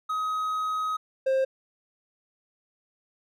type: tone pair in turn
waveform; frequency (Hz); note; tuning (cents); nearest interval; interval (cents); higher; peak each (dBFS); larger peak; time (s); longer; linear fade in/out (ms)
triangle; 1264 / 530.2; D#6 / C5; +27 / +23; octave + minor third; 1504; first; -24 / -19; second; 0.09-0.97 / 1.26-1.45; first; 10
effects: none